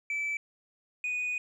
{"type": "tone pair in turn", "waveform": "sine", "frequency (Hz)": [2313, 2477], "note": ["D7", "D#7"], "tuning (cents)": [-27, -8], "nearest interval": "minor second", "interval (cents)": 119, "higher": "second", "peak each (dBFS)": -27, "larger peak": "neither", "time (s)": [[0.1, 0.37], [1.04, 1.38]], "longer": "second", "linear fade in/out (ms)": 2, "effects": ["tanh soft clip ceiling -28 dBFS"]}